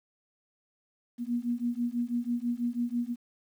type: beating tone pair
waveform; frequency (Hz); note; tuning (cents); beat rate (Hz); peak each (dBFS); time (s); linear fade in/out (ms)
sine; 236.7 / 242.8; A#3 / B3; +27 / -29; 6.1; -31; 1.18-3.16; 50
effects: 10-bit